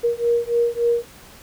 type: beating tone pair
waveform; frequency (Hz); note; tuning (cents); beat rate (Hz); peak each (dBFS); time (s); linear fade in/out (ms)
sine; 470 / 473.5; A#4 / A#4; +14 / +27; 3.5; -20; 0.03-1.05; 20
effects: pink hiss -45 dBFS RMS until 1.42 s